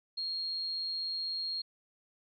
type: tone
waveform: sine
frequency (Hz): 4256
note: C8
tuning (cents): +29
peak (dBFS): -33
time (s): 0.17-1.62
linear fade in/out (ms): 10
effects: none